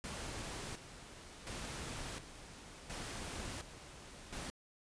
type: noise with tremolo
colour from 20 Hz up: pink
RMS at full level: -44 dBFS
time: 0.04-4.5 s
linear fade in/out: 0 ms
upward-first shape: square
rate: 0.7 Hz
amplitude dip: 65%
effects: resampled to 22050 Hz